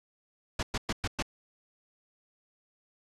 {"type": "noise bursts", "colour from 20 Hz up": "pink", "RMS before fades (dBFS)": -30, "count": 5, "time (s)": [0.59, 1.225], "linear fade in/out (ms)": 5, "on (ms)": 39, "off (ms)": 110, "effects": ["low-pass 6000 Hz 12 dB/octave"]}